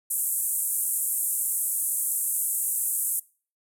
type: band-pass noise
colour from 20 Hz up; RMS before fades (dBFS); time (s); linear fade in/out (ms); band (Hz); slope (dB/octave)
pink; -27; 0.1-3.2; 10; 8200 to 14000; 48
effects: noise-tail reverb RT60 0.4 s tail -23 dB re dry